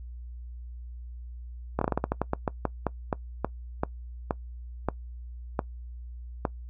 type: slowing click train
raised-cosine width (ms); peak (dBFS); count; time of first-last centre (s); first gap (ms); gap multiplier
1; -11; 20; 1.79-6.452; 24; 1.22
effects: noise-tail reverb RT60 0.1 s tail -21 dB re dry + added 60 Hz sine -38 dBFS peak until 6.69 s